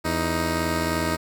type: tone pair together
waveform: 10% pulse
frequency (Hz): 83.1 / 313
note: E2 / D#4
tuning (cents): +15 / +10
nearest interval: octave + major seventh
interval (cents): 2295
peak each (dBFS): -17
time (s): 0.04-1.17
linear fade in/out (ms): 20
effects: none